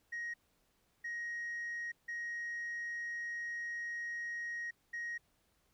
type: tone bursts at uneven times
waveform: sine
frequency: 1882 Hz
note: A#6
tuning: 16 cents sharp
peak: -36 dBFS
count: 4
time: 0.12-0.34 / 1.04-1.92 / 2.08-4.71 / 4.93-5.18 s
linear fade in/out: 10 ms
effects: tanh soft clip ceiling -36 dBFS + pink hiss -75 dBFS RMS until 5.73 s